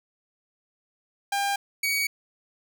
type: tone pair in turn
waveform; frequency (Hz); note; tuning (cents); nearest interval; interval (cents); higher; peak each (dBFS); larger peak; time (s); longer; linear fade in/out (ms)
sawtooth; 800 / 2254; G5 / C#7; +35 / +28; octave + tritone; 1793; second; -20; neither; 1.32-1.56 / 1.83-2.07; neither; 5
effects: none